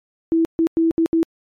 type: tone bursts at uneven times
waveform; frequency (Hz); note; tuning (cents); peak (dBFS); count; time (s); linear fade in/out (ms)
sine; 328.2; E4; -8; -13; 5; 0.32-0.45 / 0.59-0.67 / 0.77-0.91 / 0.98-1.06 / 1.13-1.23; 0
effects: MP3 64 kbps